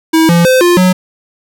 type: tone with pitch steps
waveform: square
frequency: 322.4 / 170.8 / 515 / 351 / 183.6 Hz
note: E4 / F3 / C5 / F4 / F#3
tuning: -38 / -38 / -28 / +9 / -13 cents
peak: -6 dBFS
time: 0.13-0.93 s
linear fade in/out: 10 ms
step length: 160 ms
effects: none